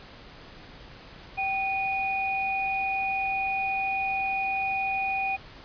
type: tone pair together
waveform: sine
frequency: 775 / 2462 Hz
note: G5 / D#7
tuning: -20 / -19 cents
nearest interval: octave + minor sixth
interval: 2001 cents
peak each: -28 dBFS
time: 1.37-5.37 s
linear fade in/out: 20 ms
effects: pink hiss -47 dBFS RMS until 5.64 s + resampled to 11025 Hz